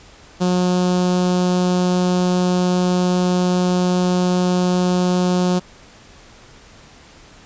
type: tone with notch filter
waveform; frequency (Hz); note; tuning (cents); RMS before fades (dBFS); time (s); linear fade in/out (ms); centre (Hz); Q
sawtooth; 180.5; F#3; -43; -17; 0.4-5.6; 20; 2000; 0.9
effects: pink hiss -45 dBFS RMS until 7.45 s + resampled to 16000 Hz